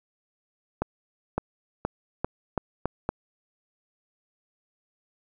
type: accelerating click train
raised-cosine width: 1 ms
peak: -11 dBFS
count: 7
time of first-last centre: 0.82-3.09 s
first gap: 560 ms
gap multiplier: 0.84
effects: none